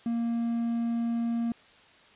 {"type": "tone with quantisation", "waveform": "triangle", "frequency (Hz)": 233.1, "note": "A#3", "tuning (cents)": 0, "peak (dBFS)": -24, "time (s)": [0.06, 1.52], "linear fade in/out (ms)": 2, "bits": 9, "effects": ["white hiss -56 dBFS RMS until 2.15 s", "resampled to 8000 Hz"]}